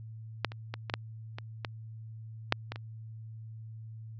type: clicks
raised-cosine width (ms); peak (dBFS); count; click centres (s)
0.3; -10 / -27 / -20 / -18 / -12 / -23 / -17 / -7 / -20 / -25; 10; 0.447 / 0.519 / 0.74 / 0.898 / 0.939 / 1.385 / 1.648 / 2.524 / 2.72 / 2.759
effects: added 111 Hz sine -42 dBFS peak until 4.19 s + resampled to 16000 Hz